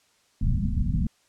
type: low-pass noise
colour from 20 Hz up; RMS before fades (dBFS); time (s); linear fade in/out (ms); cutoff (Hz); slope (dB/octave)
pink; -24; 0.41-1.07; 5; 240; 96
effects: white hiss -64 dBFS RMS until 1.28 s + low-pass 8000 Hz 12 dB/octave